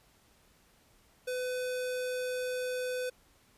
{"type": "tone", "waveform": "square", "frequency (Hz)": 503, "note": "B4", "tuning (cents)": 32, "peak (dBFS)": -33, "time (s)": [1.27, 3.1], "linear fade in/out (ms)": 10, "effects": ["pink hiss -65 dBFS RMS until 3.57 s", "resampled to 32000 Hz"]}